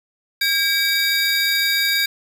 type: tone cluster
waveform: square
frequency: 1617 / 2287 / 3764 / 4765 Hz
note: G#6 / D7 / A#7 / D8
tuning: -47 / -47 / +16 / +24 cents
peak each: -23 dBFS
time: 0.41-2.06 s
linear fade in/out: 5 ms
effects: none